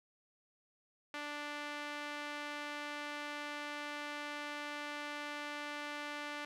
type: tone with band-pass filter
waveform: sawtooth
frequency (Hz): 293.7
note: D4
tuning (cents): 0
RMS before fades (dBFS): -43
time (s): 1.14-6.45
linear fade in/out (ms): 2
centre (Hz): 2000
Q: 0.92
effects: none